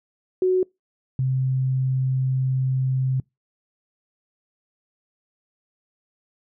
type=tone pair in turn; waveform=sine; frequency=370 / 130.81 Hz; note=F#4 / C3; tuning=0 / 0 cents; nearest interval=octave + tritone; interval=1800 cents; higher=first; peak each=-16 / -19 dBFS; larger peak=first; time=0.42-0.63 / 1.19-3.2 s; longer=second; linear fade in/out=2 ms; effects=noise-tail reverb RT60 0.2 s tail -26 dB re dry